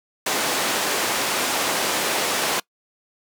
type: band-pass noise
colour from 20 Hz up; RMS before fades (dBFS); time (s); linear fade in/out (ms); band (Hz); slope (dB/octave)
pink; -23; 0.26-2.6; 5; 380 to 12000; 12
effects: noise-tail reverb RT60 0.1 s tail -24 dB re dry